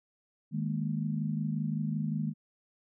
sine chord, D# suspended fourth, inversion none, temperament equal, 155.56 / 207.7 / 233.1 Hz, D#3 / G#3 / A#3, 0 / 0 / 0 cents, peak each -32 / -34 / -36 dBFS, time 0.51-2.34 s, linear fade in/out 50 ms, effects none

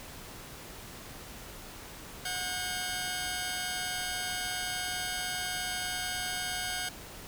10% pulse tone pair together, 731 / 1602.6 Hz, F#5 / G6, -21 / +38 cents, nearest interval octave + major second, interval 1359 cents, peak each -27 dBFS, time 2.25-6.89 s, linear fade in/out 5 ms, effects pink hiss -46 dBFS RMS until 7.27 s

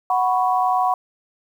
sine chord, F# suspended fourth, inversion none, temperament equal, 740 / 987.8 / 1108.7 Hz, F#5 / B5 / C#6, 0 / 0 / 0 cents, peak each -18 / -22 / -23 dBFS, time 0.1-0.94 s, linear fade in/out 2 ms, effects 8-bit

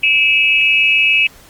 sine tone with amplitude modulation, 2600 Hz, E7, 24 cents flat, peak -5 dBFS, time 0.03-1.27 s, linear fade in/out 5 ms, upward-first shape sine, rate 273 Hz, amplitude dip 95%, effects pink hiss -43 dBFS RMS until 1.49 s + Opus 24 kbps

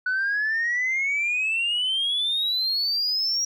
sine exponential sweep, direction up, 1480 to 5700 Hz, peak -20 dBFS, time 0.06-3.45 s, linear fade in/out 5 ms, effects tanh soft clip ceiling -19 dBFS

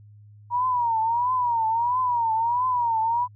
sine tone with vibrato, 949 Hz, A#5, 31 cents sharp, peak -20 dBFS, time 0.5-3.28 s, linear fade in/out 50 ms, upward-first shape triangle, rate 1.5 Hz, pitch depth 140 cents each way, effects added 104 Hz sine -46 dBFS peak until 3.35 s

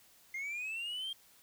sine linear sweep, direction up, 2093 to 3218 Hz, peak -34 dBFS, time 0.34-1.13 s, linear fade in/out 5 ms, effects tanh soft clip ceiling -36 dBFS + white hiss -63 dBFS RMS until 1.42 s

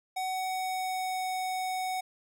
square tone with pitch glide, 750 to 744.8 Hz, F#5 to F#5, +23 to +11 cents, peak -31 dBFS, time 0.16-2.01 s, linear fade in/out 10 ms, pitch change -12 cents, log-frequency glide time 0.32-1.25 s, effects none

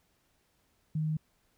sine tone, 155.56 Hz, D#3, in tune, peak -28 dBFS, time 0.95-1.17 s, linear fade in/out 5 ms, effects pink hiss -72 dBFS RMS until 1.57 s

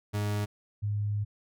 40% pulse / sine tone pair in turn, 103.7 / 103.7 Hz, G#2 / G#2, -2 / -2 cents, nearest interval unison, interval 0 cents, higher neither, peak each -27 dBFS, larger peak neither, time 0.13-0.46 / 0.82-1.25 s, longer second, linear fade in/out 20 ms, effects none

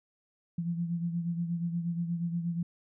sine beating tone pair, 169.6 / 178 Hz, E3 / F3, +50 / +33 cents, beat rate 8.4 Hz, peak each -30 / -38 dBFS, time 0.58-2.63 s, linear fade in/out 5 ms, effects none

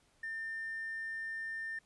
sine tone with hard clipping, 1800 Hz, A6, 39 cents sharp, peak -38 dBFS, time 0.23-1.79 s, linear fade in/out 5 ms, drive 1 dB, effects pink hiss -70 dBFS RMS until 1.85 s + resampled to 24000 Hz

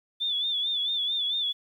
sine tone with vibrato, 3499 Hz, A7, 10 cents flat, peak -25 dBFS, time 0.2-1.53 s, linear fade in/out 20 ms, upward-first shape sine, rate 4.5 Hz, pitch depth 73 cents each way, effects 10-bit

